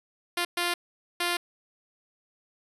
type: tone bursts at uneven times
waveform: 5% pulse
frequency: 349.2 Hz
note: F4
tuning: in tune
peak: -14 dBFS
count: 3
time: 0.37-0.45 / 0.57-0.74 / 1.2-1.37 s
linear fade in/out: 5 ms
effects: resampled to 32000 Hz